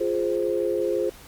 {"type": "chord", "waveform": "sine", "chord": "F minor", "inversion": "none", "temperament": "equal", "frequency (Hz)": [349.2, 415.3, 523.3], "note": ["F4", "Ab4", "C5"], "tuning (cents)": [0, 0, 0], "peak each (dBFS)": -26, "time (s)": [0, 1.1], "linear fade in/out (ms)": 10, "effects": ["pink hiss -47 dBFS RMS until 1.27 s", "Opus 48 kbps"]}